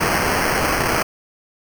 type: noise with sample-and-hold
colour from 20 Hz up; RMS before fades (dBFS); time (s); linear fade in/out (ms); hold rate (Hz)
white; -19; 0-1.03; 10; 3675
effects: none